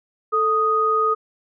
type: tone pair together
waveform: sine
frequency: 440 / 1244.5 Hz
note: A4 / D#6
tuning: 0 / 0 cents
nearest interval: octave + tritone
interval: 1800 cents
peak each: -22 / -17 dBFS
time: 0.32-1.15 s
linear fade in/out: 20 ms
effects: none